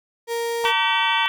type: tone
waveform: 35% pulse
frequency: 466.2 Hz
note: A#4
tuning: in tune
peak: -21 dBFS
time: 0.27-0.73 s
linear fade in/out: 50 ms
type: tone with vibrato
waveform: triangle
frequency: 915 Hz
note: A#5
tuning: 32 cents flat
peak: -20 dBFS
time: 0.64-1.26 s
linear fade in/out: 0 ms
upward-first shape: sine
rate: 13 Hz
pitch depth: 17 cents each way
type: harmonic tone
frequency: 383.1 Hz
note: G4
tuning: 40 cents flat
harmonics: 3 / 4 / 5 / 6 / 7 / 8 / 9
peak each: -27 / -27 / -27 / -27 / -27 / -27 / -27 dBFS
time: 0.65-1.28 s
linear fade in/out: 0 ms
effects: none